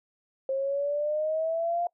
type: exponential sweep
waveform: sine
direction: up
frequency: 532 to 702 Hz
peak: -25 dBFS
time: 0.49-1.87 s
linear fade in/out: 2 ms
effects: noise-tail reverb RT60 0.1 s tail -23 dB re dry